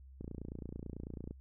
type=click train; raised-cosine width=3 ms; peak=-30 dBFS; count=33; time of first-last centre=0.21-1.31 s; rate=29.1 Hz; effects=added 66 Hz sine -52 dBFS peak until 1.4 s